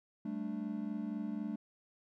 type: chord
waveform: triangle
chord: G suspended second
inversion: none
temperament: equal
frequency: 196 / 220 / 293.7 Hz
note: G3 / A3 / D4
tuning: 0 / 0 / 0 cents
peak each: -40 / -37 / -40 dBFS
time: 0.25-1.56 s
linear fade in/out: 5 ms
effects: none